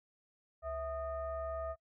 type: tone with frequency modulation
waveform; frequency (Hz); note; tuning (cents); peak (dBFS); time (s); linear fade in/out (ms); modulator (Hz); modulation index
sine; 654; E5; -14; -36; 0.62-1.76; 50; 584; 0.79
effects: noise-tail reverb RT60 0.1 s tail -26 dB re dry